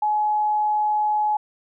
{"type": "tone", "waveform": "sine", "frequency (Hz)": 846, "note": "G#5", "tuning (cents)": 32, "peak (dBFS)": -18, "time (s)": [0.02, 1.37], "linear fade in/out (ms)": 5, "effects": []}